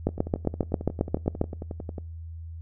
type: two click trains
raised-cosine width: 2 ms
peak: -9 / -21 dBFS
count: 11 / 22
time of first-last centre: 0.07-1.414 / 0.09-1.982 s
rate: 7.44 / 11.1 Hz
effects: noise-tail reverb RT60 0.5 s tail -26 dB re dry + added 82 Hz sine -36 dBFS peak until 2.61 s